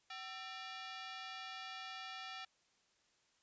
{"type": "ring-modulated tone", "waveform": "15% pulse", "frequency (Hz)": 1046.5, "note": "C6", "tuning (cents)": 0, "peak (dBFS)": -36, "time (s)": [0.1, 2.45], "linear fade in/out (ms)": 5, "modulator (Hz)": 284, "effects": ["white hiss -75 dBFS RMS until 3.42 s", "resampled to 16000 Hz"]}